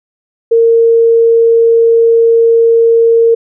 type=tone; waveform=sine; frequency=459.7 Hz; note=A#4; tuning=24 cents flat; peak=-4 dBFS; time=0.51-3.35 s; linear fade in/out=10 ms; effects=none